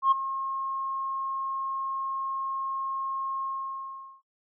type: tone with ADSR envelope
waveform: sine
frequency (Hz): 1076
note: C6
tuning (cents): +48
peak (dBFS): -15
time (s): 0.02-4.22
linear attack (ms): 95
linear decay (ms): 14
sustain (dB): -14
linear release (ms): 790
effects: noise-tail reverb RT60 0.1 s tail -18 dB re dry + tanh soft clip ceiling -13 dBFS